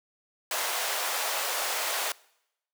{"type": "high-pass noise", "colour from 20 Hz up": "pink", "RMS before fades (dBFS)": -30, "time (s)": [0.51, 2.12], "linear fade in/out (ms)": 2, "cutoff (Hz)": 570, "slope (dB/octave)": 24, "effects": ["noise-tail reverb RT60 0.8 s tail -23 dB re dry"]}